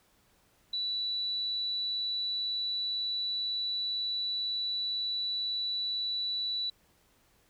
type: tone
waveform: sine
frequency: 3951 Hz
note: B7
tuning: in tune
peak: -30 dBFS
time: 0.73-6.7 s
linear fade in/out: 5 ms
effects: pink hiss -67 dBFS RMS until 7.49 s